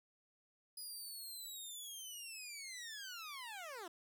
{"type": "linear sweep", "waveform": "15% pulse", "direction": "down", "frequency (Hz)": [4978, 321], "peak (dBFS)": -40, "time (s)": [0.77, 3.88], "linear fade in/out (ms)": 5, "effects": []}